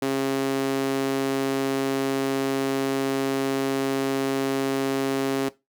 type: tone with high-pass filter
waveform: sawtooth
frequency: 135.6 Hz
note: C#3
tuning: 38 cents flat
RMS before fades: -25 dBFS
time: 0.02-5.49 s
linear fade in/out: 5 ms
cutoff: 310 Hz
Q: 2.2
effects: noise-tail reverb RT60 0.2 s tail -17 dB re dry